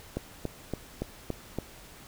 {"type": "click train", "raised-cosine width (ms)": 2, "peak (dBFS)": -17, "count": 6, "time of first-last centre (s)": [0.17, 1.586], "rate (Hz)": 3.53, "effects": ["pink hiss -50 dBFS RMS until 2.07 s"]}